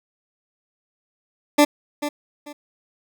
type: tone with echo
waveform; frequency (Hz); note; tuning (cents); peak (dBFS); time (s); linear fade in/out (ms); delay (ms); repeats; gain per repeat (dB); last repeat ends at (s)
20% pulse; 293.5; D4; -1; -6; 1.58-1.65; 10; 440; 2; -12; 2.53
effects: none